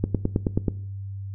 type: click train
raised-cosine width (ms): 3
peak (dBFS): -8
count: 7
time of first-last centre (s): 0.04-0.682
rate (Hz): 9.34
effects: noise-tail reverb RT60 0.6 s tail -19 dB re dry + added 98 Hz sine -31 dBFS peak until 1.34 s